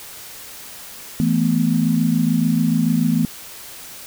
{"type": "chord", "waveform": "sine", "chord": "E suspended fourth", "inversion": "none", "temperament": "equal", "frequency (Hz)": [164.81, 220, 246.9], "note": ["E3", "A3", "B3"], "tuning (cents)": [0, 0, 0], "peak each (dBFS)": -19, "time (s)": [1.2, 3.25], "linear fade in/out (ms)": 0, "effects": ["white hiss -37 dBFS RMS until 4.06 s"]}